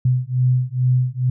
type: beating tone pair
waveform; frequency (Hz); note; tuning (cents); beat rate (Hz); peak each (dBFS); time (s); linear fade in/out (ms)
sine; 125.5 / 127.8; B2 / C3; +28 / -40; 2.3; -18; 0.05-1.3; 5
effects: none